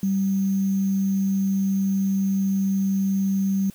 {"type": "tone with sample-and-hold", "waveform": "sine", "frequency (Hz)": 194.3, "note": "G3", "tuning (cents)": -15, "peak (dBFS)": -19, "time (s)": [0.03, 3.7], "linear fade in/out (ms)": 2, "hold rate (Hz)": 6300, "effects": ["white hiss -51 dBFS RMS until 3.74 s"]}